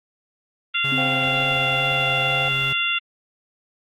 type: harmonic tone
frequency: 692 Hz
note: F5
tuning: 16 cents flat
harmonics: 2 / 3 / 4 / 5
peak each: -27 / -28 / -22 / -26 dBFS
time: 0.74-2.99 s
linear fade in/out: 10 ms
type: tone with vibrato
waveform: 45% pulse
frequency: 136.3 Hz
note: C#3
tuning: 29 cents flat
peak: -28 dBFS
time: 0.84-2.73 s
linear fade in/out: 5 ms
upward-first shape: square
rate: 2.1 Hz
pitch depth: 16 cents each way
type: tone with exponential decay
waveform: sine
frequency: 260 Hz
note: C4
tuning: 11 cents flat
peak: -24 dBFS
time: 0.92-2.95 s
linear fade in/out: 2 ms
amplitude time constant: 440 ms
type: chord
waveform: triangle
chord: C suspended fourth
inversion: none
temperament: equal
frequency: 523.3 / 698.5 / 784 Hz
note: C5 / F5 / G5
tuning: 0 / 0 / 0 cents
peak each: -28 dBFS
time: 0.97-2.49 s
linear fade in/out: 10 ms
effects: Opus 24 kbps